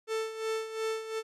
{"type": "tone with tremolo", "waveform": "45% pulse", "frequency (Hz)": 442.8, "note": "A4", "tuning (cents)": 11, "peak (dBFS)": -29, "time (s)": [0.07, 1.23], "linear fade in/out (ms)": 50, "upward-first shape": "sine", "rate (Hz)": 2.8, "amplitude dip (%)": 70, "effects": ["low-pass 9000 Hz 12 dB/octave"]}